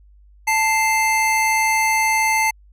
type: tone pair together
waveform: square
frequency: 880 / 2093 Hz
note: A5 / C7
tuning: 0 / 0 cents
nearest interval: octave + minor third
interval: 1500 cents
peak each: -19 dBFS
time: 0.47-2.51 s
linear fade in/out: 10 ms
effects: added 50 Hz sine -46 dBFS peak until 2.72 s + resampled to 32000 Hz